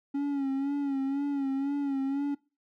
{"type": "tone with vibrato", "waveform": "triangle", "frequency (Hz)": 277.2, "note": "C#4", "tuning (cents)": 0, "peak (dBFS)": -25, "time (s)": [0.14, 2.35], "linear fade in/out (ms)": 10, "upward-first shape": "sine", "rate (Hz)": 2, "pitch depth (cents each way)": 54, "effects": ["noise-tail reverb RT60 0.3 s tail -22 dB re dry"]}